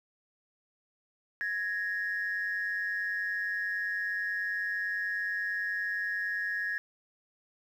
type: tone pair together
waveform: sine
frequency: 1666 / 1856.8 Hz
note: G#6 / A#6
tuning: +5 / -7 cents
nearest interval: major second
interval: 188 cents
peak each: -31 / -33 dBFS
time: 1.41-6.78 s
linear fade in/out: 0 ms
effects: tanh soft clip ceiling -24 dBFS + 10-bit